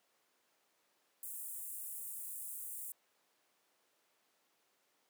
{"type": "high-pass noise", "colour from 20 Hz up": "pink", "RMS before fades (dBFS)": -45, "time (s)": [1.23, 2.92], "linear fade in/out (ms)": 2, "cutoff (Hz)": 8300, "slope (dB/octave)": 48, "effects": ["pink hiss -75 dBFS RMS until 5.09 s", "high-pass 400 Hz 12 dB/octave"]}